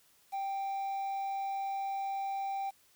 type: tone with quantisation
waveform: triangle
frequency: 784 Hz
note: G5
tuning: in tune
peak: -31 dBFS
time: 0.32-2.71 s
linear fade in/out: 20 ms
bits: 9
effects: white hiss -66 dBFS RMS until 2.95 s